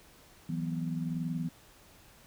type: chord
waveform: sine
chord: E suspended second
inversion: none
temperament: just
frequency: 164.81 / 185.42 / 247.2 Hz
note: E3 / F#3 / B3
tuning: 0 / +4 / +2 cents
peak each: -33 / -39 / -37 dBFS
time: 0.49-1.49 s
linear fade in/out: 5 ms
effects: pink hiss -58 dBFS RMS until 2.26 s